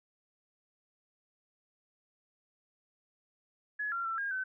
sine tone with pitch steps, 1693 / 1377 / 1340 / 1620 / 1524 Hz, G#6 / F6 / E6 / G#6 / G6, +33 / -25 / +28 / -43 / -49 cents, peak -32 dBFS, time 3.79-4.44 s, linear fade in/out 10 ms, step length 130 ms, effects none

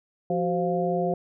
harmonic tone with a mistuned harmonic, 174.61 Hz, F3, in tune, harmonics 1 / 2 / 3 / 4, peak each -28 / -28 / -28 / -28 dBFS, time 0.3-1.14 s, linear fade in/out 2 ms, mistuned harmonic 2, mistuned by +120 cents, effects none

